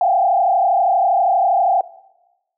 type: tone with frequency modulation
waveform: sine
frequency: 740 Hz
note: F#5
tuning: in tune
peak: -12 dBFS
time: 0.01-1.81 s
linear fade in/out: 2 ms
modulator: 32.5 Hz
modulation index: 1.9
effects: noise-tail reverb RT60 1.0 s tail -18 dB re dry